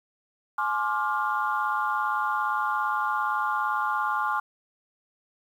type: chord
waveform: sine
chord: D half-diminished seventh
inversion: second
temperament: just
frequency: 845.8 / 1057.2 / 1174.7 / 1409.6 Hz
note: Ab5 / C6 / D6 / F6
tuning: +31 / +18 / 0 / +16 cents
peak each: -29 dBFS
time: 0.58-4.4 s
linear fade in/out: 5 ms
effects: tanh soft clip ceiling -14 dBFS + 9-bit